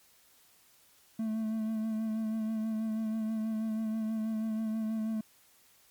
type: tone with vibrato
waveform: triangle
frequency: 220 Hz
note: A3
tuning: in tune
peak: -28 dBFS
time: 1.19-5.21 s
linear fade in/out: 5 ms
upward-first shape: sine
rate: 6.2 Hz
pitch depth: 26 cents each way
effects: white hiss -63 dBFS RMS until 5.9 s + MP3 96 kbps